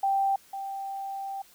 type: tone pair in turn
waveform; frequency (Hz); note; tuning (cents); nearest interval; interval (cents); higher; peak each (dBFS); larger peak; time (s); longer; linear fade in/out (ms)
sine; 784 / 784; G5 / G5; 0 / 0; unison; 0; neither; -22 / -32; first; 0.03-0.36 / 0.53-1.42; second; 5
effects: white hiss -57 dBFS RMS until 1.54 s